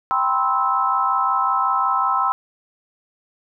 sine chord, C major seventh, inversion second, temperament just, 784.9 / 981.1 / 1046.5 / 1308.1 Hz, G5 / B5 / C6 / E6, +2 / -12 / 0 / -14 cents, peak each -24 / -25 / -21 / -20 dBFS, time 0.11-2.32 s, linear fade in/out 0 ms, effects none

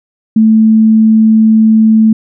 sine tone, 220 Hz, A3, in tune, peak -3 dBFS, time 0.36-2.13 s, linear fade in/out 5 ms, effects none

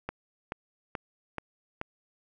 click train, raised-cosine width 0.5 ms, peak -18 dBFS, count 5, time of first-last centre 0.09-1.814 s, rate 2.32 Hz, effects none

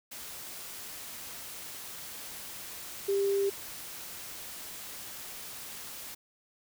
sine tone in noise, 396.5 Hz, G4, 20 cents sharp, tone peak -25 dBFS, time 3.08-3.5 s, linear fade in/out 10 ms, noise white, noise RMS -43 dBFS, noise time 0.11-6.15 s, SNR +15 dB, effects none

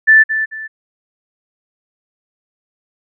sine tone with echo, 1760 Hz, A6, in tune, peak -4 dBFS, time 0.07-0.24 s, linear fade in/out 20 ms, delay 220 ms, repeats 2, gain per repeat -10 dB, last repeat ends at 0.68 s, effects none

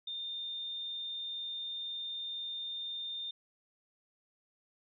sine tone, 3621 Hz, A7, 49 cents sharp, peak -37 dBFS, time 0.07-3.31 s, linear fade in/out 5 ms, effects none

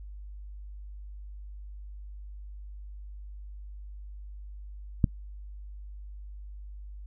click, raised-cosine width 5 ms, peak -8 dBFS, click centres 5.042 s, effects noise-tail reverb RT60 0.1 s tail -24 dB re dry + added 50 Hz sine -40 dBFS peak until 7.06 s

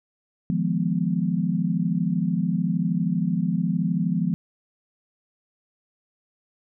sine chord, F half-diminished seventh, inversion third, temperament equal, 155.56 / 174.61 / 207.7 / 246.9 Hz, Eb3 / F3 / Ab3 / Cb4, 0 / 0 / 0 / 0 cents, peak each -29 / -23 / -27 / -29 dBFS, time 0.5-4.34 s, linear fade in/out 0 ms, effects none

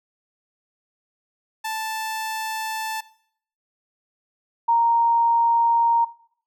sawtooth / sine tone pair in turn, 880 / 930.7 Hz, A5 / A#5, 0 / -3 cents, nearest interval minor second, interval 97 cents, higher second, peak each -22 / -15 dBFS, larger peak second, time 1.64-3.01 / 4.68-6.05 s, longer neither, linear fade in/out 10 ms, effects noise-tail reverb RT60 0.6 s tail -19 dB re dry

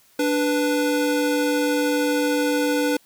square tone pair together, 293.3 / 493.2 Hz, D4 / B4, -2 / -2 cents, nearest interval major sixth, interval 900 cents, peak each -22 / -23 dBFS, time 0.19-2.97 s, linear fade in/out 5 ms, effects white hiss -57 dBFS RMS until 3.05 s

